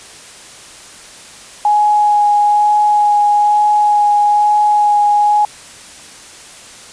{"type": "tone with vibrato", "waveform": "sine", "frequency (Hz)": 833, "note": "G#5", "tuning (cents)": 5, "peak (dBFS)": -8, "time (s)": [1.65, 5.45], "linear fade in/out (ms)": 2, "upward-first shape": "sine", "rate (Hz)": 1.1, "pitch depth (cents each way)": 10, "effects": ["white hiss -36 dBFS RMS until 6.92 s", "resampled to 22050 Hz"]}